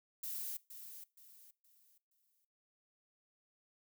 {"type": "noise with echo", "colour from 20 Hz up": "violet", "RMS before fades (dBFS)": -42, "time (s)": [0.23, 0.57], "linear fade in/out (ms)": 5, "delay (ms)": 470, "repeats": 4, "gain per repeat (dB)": -9, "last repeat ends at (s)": 2.45, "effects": ["noise-tail reverb RT60 0.3 s tail -20 dB re dry"]}